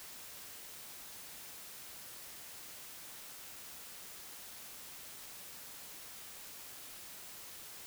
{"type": "silence", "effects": ["white hiss -50 dBFS RMS until 7.86 s"]}